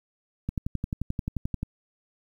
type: click train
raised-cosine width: 5 ms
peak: -16 dBFS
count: 14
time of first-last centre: 0.49-1.63 s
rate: 11.4 Hz
effects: 9-bit